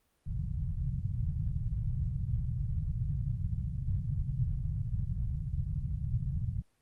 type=low-pass noise; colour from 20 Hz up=white; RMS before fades=-33 dBFS; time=0.26-6.62 s; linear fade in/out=10 ms; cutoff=150 Hz; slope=48 dB/octave; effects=pink hiss -74 dBFS RMS until 6.81 s + Opus 32 kbps